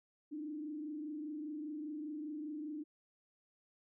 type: tone with frequency modulation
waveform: sine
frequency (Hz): 302.2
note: D4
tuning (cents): +50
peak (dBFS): -40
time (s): 0.31-2.84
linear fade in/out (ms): 20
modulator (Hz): 25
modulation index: 0.65
effects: none